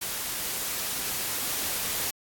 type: noise with level ramp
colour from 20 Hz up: white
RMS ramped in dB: -32 to -29 dBFS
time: 0.01-2.11 s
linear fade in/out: 10 ms
effects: AAC 64 kbps